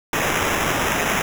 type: noise with sample-and-hold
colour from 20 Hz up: white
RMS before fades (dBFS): -21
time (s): 0.13-1.22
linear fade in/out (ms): 2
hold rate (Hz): 4410
effects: none